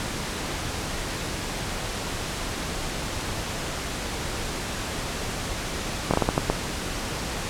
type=slowing click train; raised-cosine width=1 ms; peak=-5 dBFS; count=7; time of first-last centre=6.11-6.5 s; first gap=27 ms; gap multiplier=1.35; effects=pink hiss -30 dBFS RMS until 7.49 s + low-pass 9000 Hz 12 dB/octave